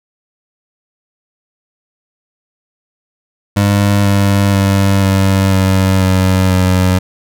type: tone with pitch steps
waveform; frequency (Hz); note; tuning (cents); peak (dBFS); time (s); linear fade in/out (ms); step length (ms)
25% pulse; 101.1 / 99.59 / 98.11 / 96.65 / 95.21 / 93.79 / 92.39; G#2 / G2 / G2 / G2 / G2 / F#2 / F#2; -46 / +28 / +2 / -24 / -50 / +24 / -2; -5; 3.56-6.99; 10; 490
effects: none